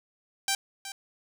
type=tone with echo; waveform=5% pulse; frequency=784 Hz; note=G5; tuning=in tune; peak=-13 dBFS; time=0.48-0.55 s; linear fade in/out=2 ms; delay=370 ms; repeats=1; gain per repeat=-12 dB; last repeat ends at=0.92 s; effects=none